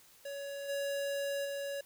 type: tone with level steps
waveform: square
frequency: 561 Hz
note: C#5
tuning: 21 cents sharp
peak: -40 / -34 / -37 dBFS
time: 0.25-1.81 s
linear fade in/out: 5 ms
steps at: 0.68 / 1.44 s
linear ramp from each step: 20 ms
effects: white hiss -61 dBFS RMS until 1.85 s